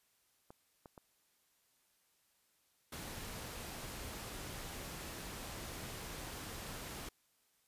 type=clicks; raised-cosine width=1 ms; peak=-38 dBFS; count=7; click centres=0.505 / 0.858 / 0.978 / 2.955 / 3.132 / 3.647 / 3.831 s
type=noise; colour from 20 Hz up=pink; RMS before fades=-46 dBFS; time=2.92-7.09 s; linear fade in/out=5 ms
effects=white hiss -75 dBFS RMS until 7.67 s + resampled to 32000 Hz